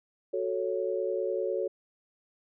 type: chord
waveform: sine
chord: F# minor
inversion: none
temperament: equal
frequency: 370 / 440 / 554.4 Hz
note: F#4 / A4 / C#5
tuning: 0 / 0 / 0 cents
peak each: -32 dBFS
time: 0.33-1.68 s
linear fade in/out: 10 ms
effects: none